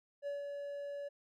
triangle tone with ADSR envelope, 570 Hz, C#5, 48 cents sharp, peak -34 dBFS, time 0.22-1.09 s, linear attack 49 ms, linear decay 150 ms, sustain -4 dB, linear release 15 ms, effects none

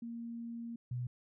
sine tone pair in turn, 233.1 / 123.21 Hz, A#3 / B2, 0 / -4 cents, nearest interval major seventh, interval 1104 cents, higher first, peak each -40 / -35 dBFS, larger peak second, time 0.02-0.76 / 0.91-1.07 s, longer first, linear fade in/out 5 ms, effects none

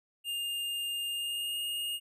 square tone with pitch glide, 2813 to 2846 Hz, F7 to F7, +12 to +32 cents, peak -33 dBFS, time 0.24-2 s, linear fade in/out 50 ms, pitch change +20 cents, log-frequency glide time 1.07-1.58 s, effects none

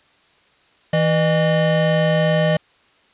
square tone pair together, 162.5 / 610 Hz, E3 / D#5, -24 / -34 cents, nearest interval octave + major seventh, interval 2290 cents, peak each -18 dBFS, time 0.93-2.57 s, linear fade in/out 5 ms, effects white hiss -56 dBFS RMS until 3.13 s + resampled to 8000 Hz

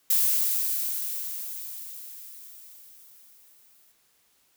violet noise with exponential decay, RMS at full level -21 dBFS, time 0.1-3.92 s, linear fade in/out 5 ms, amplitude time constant 830 ms, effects white hiss -66 dBFS RMS until 4.56 s

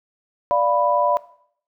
sine chord, B diminished, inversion first, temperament equal, 587.3 / 698.5 / 987.8 Hz, D5 / F5 / B5, 0 / 0 / 0 cents, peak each -19 / -22 / -19 dBFS, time 0.51-1.17 s, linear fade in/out 0 ms, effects noise-tail reverb RT60 0.6 s tail -18 dB re dry

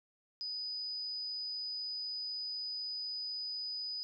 sine tone, 4978 Hz, D#8, in tune, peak -37 dBFS, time 0.41-4.03 s, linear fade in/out 0 ms, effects none

